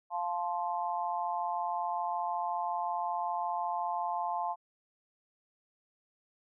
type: chord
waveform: sine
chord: F major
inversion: none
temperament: just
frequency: 698.5 / 873.1 / 1047.7 Hz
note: F5 / A5 / C6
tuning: 0 / -14 / +2 cents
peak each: -35 / -34 / -37 dBFS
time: 0.1-4.56 s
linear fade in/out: 50 ms
effects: none